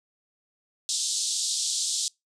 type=band-pass noise; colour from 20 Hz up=white; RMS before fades=-28 dBFS; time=0.89-2.08 s; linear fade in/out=0 ms; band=3500 to 8600 Hz; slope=48 dB/octave; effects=noise-tail reverb RT60 0.2 s tail -26 dB re dry